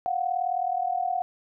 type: tone pair together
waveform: sine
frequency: 708 / 747.1 Hz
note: F5 / F#5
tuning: +23 / +17 cents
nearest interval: minor second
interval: 94 cents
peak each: -27 dBFS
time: 0.06-1.22 s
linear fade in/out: 0 ms
effects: none